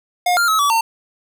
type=tone with pitch steps; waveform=square; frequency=715 / 1395 / 1287 / 1145 / 908 Hz; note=F5 / F6 / E6 / D6 / A#5; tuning=+41 / -2 / -42 / -44 / -46 cents; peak=-14 dBFS; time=0.26-0.81 s; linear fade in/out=5 ms; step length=110 ms; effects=none